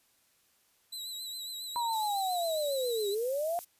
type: tone with vibrato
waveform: sawtooth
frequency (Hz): 3951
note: B7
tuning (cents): 0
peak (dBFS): -35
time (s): 0.92-3.15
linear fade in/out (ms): 10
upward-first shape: triangle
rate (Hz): 7.3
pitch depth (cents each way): 66
type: linear two-way sweep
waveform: sine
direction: down then up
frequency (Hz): 969 to 392 to 712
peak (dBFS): -29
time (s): 1.76-3.59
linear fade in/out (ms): 0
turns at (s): 3.1
type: high-pass noise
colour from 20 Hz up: pink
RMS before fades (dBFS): -45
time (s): 1.92-3.65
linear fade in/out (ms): 10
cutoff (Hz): 11000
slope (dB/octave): 12
effects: white hiss -69 dBFS RMS until 3.79 s + resampled to 32000 Hz

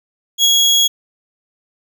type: tone with ADSR envelope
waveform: 30% pulse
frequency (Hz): 3322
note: G#7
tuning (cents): 0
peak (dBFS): -5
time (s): 0.38-0.88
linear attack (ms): 59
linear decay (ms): 26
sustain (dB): -2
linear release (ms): 15
effects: none

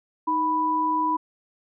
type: tone pair together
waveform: sine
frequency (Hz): 312.4 / 987.8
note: D#4 / B5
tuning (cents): +7 / 0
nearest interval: octave + minor sixth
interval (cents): 1993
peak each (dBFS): -28 / -21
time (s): 0.27-1.17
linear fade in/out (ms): 10
effects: none

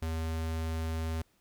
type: tone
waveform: square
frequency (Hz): 80.8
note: E2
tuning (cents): -34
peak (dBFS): -32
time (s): 0.02-1.22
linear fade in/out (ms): 5
effects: pink hiss -70 dBFS RMS until 1.4 s

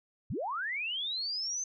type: linear sweep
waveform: sine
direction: up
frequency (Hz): 65.41 to 6272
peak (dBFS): -32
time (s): 0.3-1.64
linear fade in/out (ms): 5
effects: none

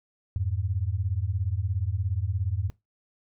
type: beating tone pair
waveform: sine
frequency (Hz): 86.2 / 103.2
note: F2 / G#2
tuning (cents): -22 / -10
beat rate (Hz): 17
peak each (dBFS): -28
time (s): 0.36-2.7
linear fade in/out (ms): 0
effects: noise-tail reverb RT60 0.2 s tail -21 dB re dry

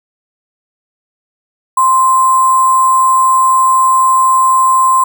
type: tone with sample-and-hold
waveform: sine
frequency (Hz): 1046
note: C6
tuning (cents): -1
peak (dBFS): -6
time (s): 1.77-5.04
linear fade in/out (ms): 5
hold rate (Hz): 8820
effects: none

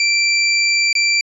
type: tone with dropouts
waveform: 25% pulse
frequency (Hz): 2349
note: D7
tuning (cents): 0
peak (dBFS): -9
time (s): 0-1.21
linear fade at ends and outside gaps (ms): 2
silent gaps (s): 0.929-0.952
effects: resampled to 24000 Hz

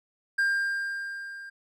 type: tone with level ramp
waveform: triangle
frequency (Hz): 1598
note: G6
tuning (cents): +33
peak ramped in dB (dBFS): -19 to -38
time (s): 0.38-1.5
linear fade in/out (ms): 10
effects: none

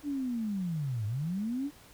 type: linear two-way sweep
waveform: sine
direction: down then up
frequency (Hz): 297.1 to 100.7 to 297.1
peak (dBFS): -30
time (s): 0.03-1.71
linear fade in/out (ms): 50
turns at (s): 1.06
effects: pink hiss -56 dBFS RMS until 1.93 s

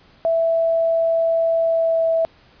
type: tone with pitch glide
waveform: sine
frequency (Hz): 660 to 655.4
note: E5 to E5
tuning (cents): +2 to -10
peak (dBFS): -15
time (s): 0.25-2.25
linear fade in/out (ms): 0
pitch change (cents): -12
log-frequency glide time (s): 1.61-2.07
effects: pink hiss -52 dBFS RMS until 2.6 s + resampled to 11025 Hz

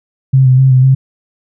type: tone with vibrato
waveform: sine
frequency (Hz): 130.81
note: C3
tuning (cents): 0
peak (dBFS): -4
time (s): 0.33-0.95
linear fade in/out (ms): 10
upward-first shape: square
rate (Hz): 4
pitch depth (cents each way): 27
effects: none

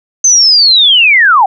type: linear sweep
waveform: sine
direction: down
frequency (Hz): 6272 to 727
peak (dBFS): -3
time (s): 0.24-1.46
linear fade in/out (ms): 5
effects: none

